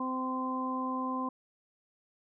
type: harmonic tone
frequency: 258.5 Hz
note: C4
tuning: 21 cents flat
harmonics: 1 / 2 / 3 / 4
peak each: -34 / -42 / -43 / -34 dBFS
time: 0-1.29 s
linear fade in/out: 5 ms
effects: none